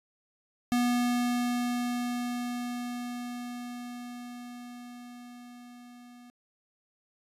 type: tone with level ramp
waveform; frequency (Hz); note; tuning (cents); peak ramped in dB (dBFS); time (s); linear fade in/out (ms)
square; 243.5; B3; -24; -24 to -50; 0.72-6.3; 0
effects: resampled to 32000 Hz